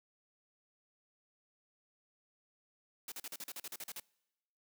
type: noise bursts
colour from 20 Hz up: white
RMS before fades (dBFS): -44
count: 12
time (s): 3.08-3.999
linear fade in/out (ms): 2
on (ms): 39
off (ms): 41
effects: noise-tail reverb RT60 1.0 s tail -26 dB re dry + high-pass 200 Hz 12 dB/octave

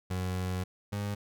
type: tone pair in turn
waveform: 30% pulse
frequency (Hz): 92 / 102.17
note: F#2 / G#2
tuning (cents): -9 / -28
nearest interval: major second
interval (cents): 181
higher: second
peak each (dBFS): -28 / -29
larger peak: first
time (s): 0.1-0.64 / 0.92-1.15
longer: first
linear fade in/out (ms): 10
effects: none

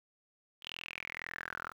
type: tone with band-pass filter sweep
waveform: sawtooth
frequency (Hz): 42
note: E1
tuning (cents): +33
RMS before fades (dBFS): -44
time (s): 0.61-1.73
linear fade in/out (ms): 50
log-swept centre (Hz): 3200 to 1300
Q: 7.9
effects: 10-bit

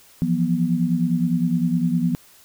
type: tone cluster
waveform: sine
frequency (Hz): 167.7 / 177.5 / 243.3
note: E3 / F3 / B3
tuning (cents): +30 / +28 / -26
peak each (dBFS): -22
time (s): 0.22-2.15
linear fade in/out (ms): 0
effects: white hiss -51 dBFS RMS until 2.44 s

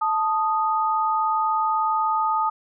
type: tone pair together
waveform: sine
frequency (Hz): 878.2 / 1242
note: A5 / D#6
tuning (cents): -4 / -3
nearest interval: tritone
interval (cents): 601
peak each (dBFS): -22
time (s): 0.01-2.5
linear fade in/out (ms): 10
effects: none

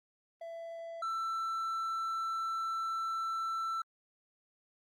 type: tone pair in turn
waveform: triangle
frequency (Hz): 667 / 1334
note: E5 / E6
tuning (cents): +20 / +20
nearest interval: octave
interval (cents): 1200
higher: second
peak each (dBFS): -39 / -31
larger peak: second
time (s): 0.41-1.02 / 1.02-3.82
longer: second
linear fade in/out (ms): 5
effects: Opus 32 kbps

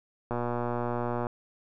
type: click train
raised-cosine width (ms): 1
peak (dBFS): -17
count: 116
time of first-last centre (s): 0.31-1.268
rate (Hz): 120
effects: none

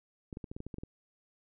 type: clicks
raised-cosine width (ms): 3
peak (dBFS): -28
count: 10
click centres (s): 0.328 / 0.371 / 0.442 / 0.515 / 0.565 / 0.604 / 0.666 / 0.742 / 0.784 / 0.835
effects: none

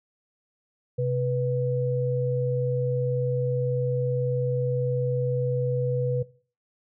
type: tone pair together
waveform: sine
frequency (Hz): 129.93 / 491.8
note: C3 / B4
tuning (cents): -12 / -7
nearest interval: octave + major seventh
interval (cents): 2305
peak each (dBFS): -25 / -26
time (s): 0.98-6.23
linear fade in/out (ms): 10
effects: noise-tail reverb RT60 0.4 s tail -19 dB re dry

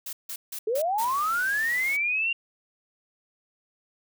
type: noise bursts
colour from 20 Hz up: blue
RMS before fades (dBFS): -35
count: 5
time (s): 0.06-1.05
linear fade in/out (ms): 5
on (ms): 70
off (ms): 160
type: linear sweep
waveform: sine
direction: up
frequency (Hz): 414.1 to 2794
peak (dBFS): -23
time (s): 0.67-2.33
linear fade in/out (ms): 5
type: noise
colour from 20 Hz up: white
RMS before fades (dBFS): -40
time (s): 0.99-1.97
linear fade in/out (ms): 10
effects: none

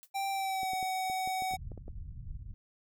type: noise with exponential decay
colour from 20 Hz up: blue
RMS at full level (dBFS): -47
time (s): 0.03-0.1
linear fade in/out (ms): 0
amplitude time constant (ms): 15
type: tone with pitch glide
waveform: square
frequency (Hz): 784 to 751.6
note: G5 to F#5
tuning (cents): 0 to +27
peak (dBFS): -32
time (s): 0.14-1.57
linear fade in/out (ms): 20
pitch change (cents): -73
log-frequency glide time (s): 0.3-0.73
type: clicks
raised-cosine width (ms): 2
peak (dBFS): -33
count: 10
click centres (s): 0.632 / 0.734 / 0.828 / 1.099 / 1.275 / 1.422 / 1.537 / 1.718 / 1.777 / 1.881
type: low-pass noise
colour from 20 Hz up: pink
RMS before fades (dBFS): -43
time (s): 1.51-2.54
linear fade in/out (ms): 0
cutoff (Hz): 130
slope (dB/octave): 24
effects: none

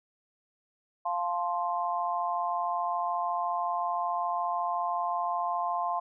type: chord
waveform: sine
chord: F major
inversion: none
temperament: just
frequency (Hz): 698.5 / 873.1 / 1047.7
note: F5 / A5 / C6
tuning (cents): 0 / -14 / +2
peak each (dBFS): -31 / -34 / -31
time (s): 1.05-6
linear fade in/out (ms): 10
effects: none

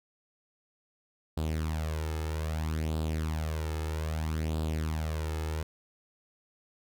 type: tone with flanger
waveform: sawtooth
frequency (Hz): 78.6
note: D#2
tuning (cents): +18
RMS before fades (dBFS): -32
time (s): 1.37-5.63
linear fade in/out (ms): 5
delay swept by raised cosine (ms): 0.24 to 2.34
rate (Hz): 0.62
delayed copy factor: +0.65
effects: none

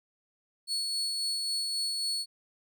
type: tone with tremolo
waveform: 35% pulse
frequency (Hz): 4400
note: C#8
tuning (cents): -14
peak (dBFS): -27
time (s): 0.67-2.26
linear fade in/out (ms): 50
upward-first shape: sine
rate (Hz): 3.7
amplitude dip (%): 25
effects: none

